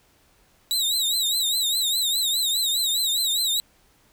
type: tone with vibrato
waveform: sawtooth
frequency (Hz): 3854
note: B7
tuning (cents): -43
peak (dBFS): -18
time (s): 0.71-3.6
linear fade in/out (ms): 0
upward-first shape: triangle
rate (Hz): 4.9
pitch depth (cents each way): 130
effects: pink hiss -60 dBFS RMS until 4.12 s